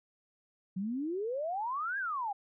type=exponential two-way sweep; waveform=sine; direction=up then down; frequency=180.2 to 1661.2 to 775 Hz; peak=-32 dBFS; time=0.76-2.33 s; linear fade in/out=10 ms; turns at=1.98 s; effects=none